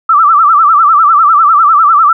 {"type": "tone with vibrato", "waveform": "sine", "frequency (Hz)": 1244.5, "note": "D#6", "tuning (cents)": 0, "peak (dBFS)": -3, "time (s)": [0.09, 2.13], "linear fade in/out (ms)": 5, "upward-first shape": "sine", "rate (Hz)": 10, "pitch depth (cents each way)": 150, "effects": []}